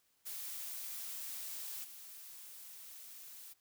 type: noise with level steps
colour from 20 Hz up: blue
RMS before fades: -44 / -52 dBFS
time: 0.25-3.54 s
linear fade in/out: 20 ms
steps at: 1.83 s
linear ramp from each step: 20 ms
effects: white hiss -75 dBFS RMS until 3.6 s